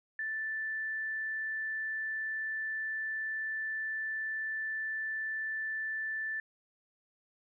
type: tone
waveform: sine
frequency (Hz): 1761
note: A6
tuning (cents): +1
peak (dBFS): -33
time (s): 0.19-6.4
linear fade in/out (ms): 2
effects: none